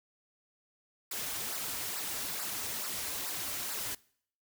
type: noise with flanger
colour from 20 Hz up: white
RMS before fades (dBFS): -37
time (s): 1.11-3.95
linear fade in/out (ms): 5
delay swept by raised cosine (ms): 0.3 to 5.8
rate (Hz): 2.3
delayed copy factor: -0.7
effects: noise-tail reverb RT60 0.6 s tail -23 dB re dry